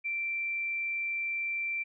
sine tone, 2349 Hz, D7, in tune, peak -30 dBFS, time 0.04-1.84 s, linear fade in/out 20 ms, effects none

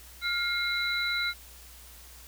sine tone cluster, 1404 / 2134 / 3965 Hz, F6 / C7 / B7, +9 / +34 / +6 cents, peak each -31 dBFS, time 0.21-1.34 s, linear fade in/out 50 ms, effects added 60 Hz sine -51 dBFS peak until 2.27 s + white hiss -51 dBFS RMS until 2.27 s

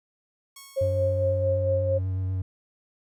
5% pulse tone with exponential decay, 1100 Hz, C#6, 14 cents flat, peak -30 dBFS, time 0.56-1.67 s, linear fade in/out 5 ms, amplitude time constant 240 ms
sine tone with tremolo, 539 Hz, C#5, 49 cents flat, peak -21 dBFS, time 0.76-1.99 s, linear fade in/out 20 ms, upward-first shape sine, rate 4.4 Hz, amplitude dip 45%
triangle tone with vibrato, 93.7 Hz, F#2, 22 cents sharp, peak -23 dBFS, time 0.81-2.42 s, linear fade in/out 5 ms, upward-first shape sine, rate 8.1 Hz, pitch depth 16 cents each way
effects none

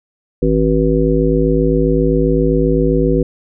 harmonic tone, 53.8 Hz, A1, 38 cents flat, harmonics 1 / 3 / 5 / 7 / 9, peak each -17 / -17 / -17 / -17 / -17 dBFS, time 0.42-3.23 s, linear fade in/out 5 ms, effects none

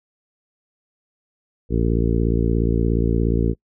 harmonic tone, 57 Hz, A#1, 38 cents flat, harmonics 1 / 2 / 3 / 4 / 5 / 6 / 7 / 8, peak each -20 / -23 / -25 / -26 / -27 / -28 / -28 / -29 dBFS, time 1.69-3.55 s, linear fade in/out 50 ms, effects noise-tail reverb RT60 0.1 s tail -26 dB re dry

